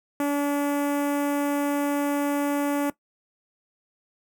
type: tone with notch filter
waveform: sawtooth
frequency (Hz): 286.9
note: D4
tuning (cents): -40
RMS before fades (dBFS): -24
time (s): 0.2-2.9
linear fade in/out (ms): 2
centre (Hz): 4200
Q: 0.54
effects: noise-tail reverb RT60 0.1 s tail -18 dB re dry